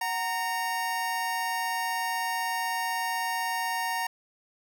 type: tone cluster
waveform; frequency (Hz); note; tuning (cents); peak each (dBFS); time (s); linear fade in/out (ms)
square; 746 / 930 / 1838; F#5 / A#5 / A#6; +14 / -4 / -25; -35 / -31 / -34; 0.01-4.07; 5
effects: none